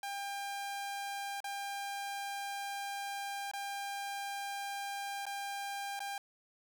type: tone with dropouts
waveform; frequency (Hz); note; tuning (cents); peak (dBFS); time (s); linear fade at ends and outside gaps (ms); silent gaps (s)
sawtooth; 799; G5; +33; -34; 0.03-6.18; 2; 1.404-1.442 / 3.514-3.535 / 5.255-5.265 / 5.993-6.003
effects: none